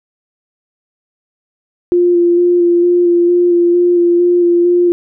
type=tone with vibrato; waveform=sine; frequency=349.2 Hz; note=F4; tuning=in tune; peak=-7 dBFS; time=1.92-4.92 s; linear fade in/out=0 ms; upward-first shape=square; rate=2.2 Hz; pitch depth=14 cents each way; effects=none